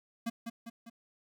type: tone with echo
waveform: square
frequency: 230.2 Hz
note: A#3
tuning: 22 cents flat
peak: -32 dBFS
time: 0.26-0.3 s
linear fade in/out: 10 ms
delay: 200 ms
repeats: 3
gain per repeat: -5 dB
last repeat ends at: 0.9 s
effects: 11-bit